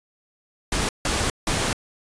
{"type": "noise bursts at uneven times", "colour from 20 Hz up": "pink", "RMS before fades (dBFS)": -23, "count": 3, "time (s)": [[0.72, 0.89], [1.05, 1.3], [1.47, 1.73]], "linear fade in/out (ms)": 2, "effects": ["resampled to 22050 Hz"]}